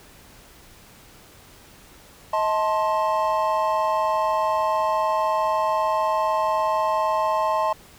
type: chord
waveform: triangle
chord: A diminished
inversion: second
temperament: just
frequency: 633.6 / 880 / 1056 Hz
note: Eb5 / A5 / C6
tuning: +31 / 0 / +16 cents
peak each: -22 dBFS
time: 2.33-7.73 s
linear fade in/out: 5 ms
effects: pink hiss -49 dBFS RMS until 7.98 s